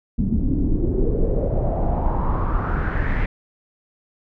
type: noise with low-pass filter sweep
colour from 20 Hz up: brown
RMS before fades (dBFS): -20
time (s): 0.18-3.26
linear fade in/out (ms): 5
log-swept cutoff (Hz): 210 to 2100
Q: 4.1
effects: none